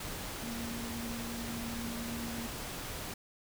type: tone in noise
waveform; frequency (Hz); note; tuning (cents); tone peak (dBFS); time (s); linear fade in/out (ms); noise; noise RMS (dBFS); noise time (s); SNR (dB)
sine; 233.1; A#3; 0; -39; 0.43-2.47; 5; pink; -41; 0-3.14; -1
effects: none